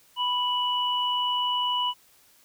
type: tone pair together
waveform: sine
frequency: 987.8 / 2952 Hz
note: B5 / F#7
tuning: 0 / -5 cents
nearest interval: octave + perfect fifth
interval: 1895 cents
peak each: -26 dBFS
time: 0.16-1.94 s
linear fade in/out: 50 ms
effects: white hiss -59 dBFS RMS until 2.44 s